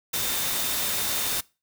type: tone in noise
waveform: sine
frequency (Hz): 3624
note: A#7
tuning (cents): -50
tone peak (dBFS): -36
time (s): 0.13-1.41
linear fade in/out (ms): 10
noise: white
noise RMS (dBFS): -27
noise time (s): 0.13-1.41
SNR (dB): -12
effects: noise-tail reverb RT60 0.3 s tail -23 dB re dry